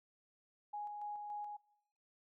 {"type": "tone with tremolo", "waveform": "sine", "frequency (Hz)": 830.6, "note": "G#5", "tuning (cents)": 0, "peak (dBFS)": -40, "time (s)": [0.73, 1.57], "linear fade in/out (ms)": 10, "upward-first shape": "square", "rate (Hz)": 3.5, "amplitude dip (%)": 30, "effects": ["noise-tail reverb RT60 1.0 s tail -26 dB re dry"]}